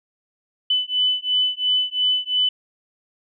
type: beating tone pair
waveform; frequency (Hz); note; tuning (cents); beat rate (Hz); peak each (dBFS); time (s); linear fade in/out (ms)
sine; 3000 / 3002.9; F#7 / F#7; +23 / +25; 2.9; -21; 0.7-2.49; 5
effects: none